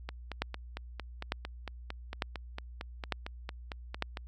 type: two click trains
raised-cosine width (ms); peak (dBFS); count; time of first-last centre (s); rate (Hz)
0.3; -22 / -14; 19 / 5; 0.09-4.172 / 0.42-4.024; 4.41 / 1.11
effects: added 60 Hz sine -44 dBFS peak until 4.27 s